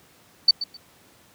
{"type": "tone with echo", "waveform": "sine", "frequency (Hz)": 4543, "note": "C#8", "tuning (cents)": 42, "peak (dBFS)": -10, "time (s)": [0.48, 0.51], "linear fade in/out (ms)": 5, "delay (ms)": 130, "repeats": 2, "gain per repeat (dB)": -14, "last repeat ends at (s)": 0.77, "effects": ["pink hiss -55 dBFS RMS until 1.34 s", "high-pass 100 Hz 12 dB/octave"]}